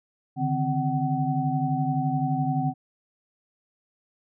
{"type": "tone cluster", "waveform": "sine", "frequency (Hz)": [141.9, 153.6, 260, 754], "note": ["C#3", "D#3", "C4", "F#5"], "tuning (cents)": [41, -22, -11, 32], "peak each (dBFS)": -28, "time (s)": [0.36, 2.74], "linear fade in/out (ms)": 50, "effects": []}